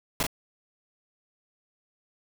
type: noise with echo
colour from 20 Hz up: pink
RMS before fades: -26 dBFS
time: 0.2-0.23 s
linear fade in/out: 2 ms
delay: 37 ms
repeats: 1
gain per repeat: -3 dB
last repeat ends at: 0.267 s
effects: none